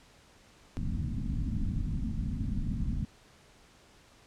pink low-pass noise, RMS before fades -32 dBFS, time 0.77-3.05 s, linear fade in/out 0 ms, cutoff 260 Hz, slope 48 dB/octave, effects pink hiss -59 dBFS RMS until 4.26 s + low-pass 8000 Hz 12 dB/octave

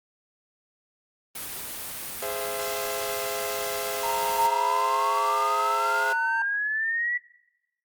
white noise, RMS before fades -35 dBFS, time 1.35-4.47 s, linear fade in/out 5 ms
sawtooth chord, Ab augmented, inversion none, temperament equal with one note detuned, 415.3 / 523.3 / 671.6 Hz, Ab4 / C5 / E5, 0 / 0 / +32 cents, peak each -30 dBFS, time 2.22-6.13 s, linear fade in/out 5 ms
triangle tone with pitch glide, 925 to 912.3 Hz, A#5 to A#5, -14 to -38 cents, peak -25 dBFS, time 4.03-6.42 s, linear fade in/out 2 ms, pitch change -24 cents, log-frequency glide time 4.25-6.12 s
sine exponential sweep, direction up, 906 to 1963 Hz, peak -24 dBFS, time 4.37-7.18 s, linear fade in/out 10 ms
effects noise-tail reverb RT60 0.9 s tail -21 dB re dry + Opus 32 kbps

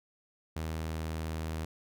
sawtooth tone, 79.7 Hz, D#2, 42 cents sharp, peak -30 dBFS, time 0.56-1.65 s, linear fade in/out 5 ms, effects none

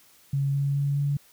sine tone with pitch steps, 139 / 140.21 / 141.43 / 142.66 Hz, C#3 / C#3 / C#3 / D3, +5 / +20 / +35 / -50 cents, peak -22 dBFS, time 0.33-1.17 s, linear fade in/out 5 ms, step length 210 ms, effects white hiss -57 dBFS RMS until 1.32 s

